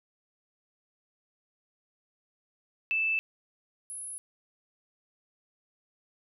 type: tone pair in turn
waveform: sine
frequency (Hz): 2637 / 10567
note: E7 / E9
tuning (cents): 0 / +3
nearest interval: 2 octaves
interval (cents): 2403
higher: second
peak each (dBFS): -25 / -37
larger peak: first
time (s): 2.91-3.19 / 3.9-4.18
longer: neither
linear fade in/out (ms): 0
effects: none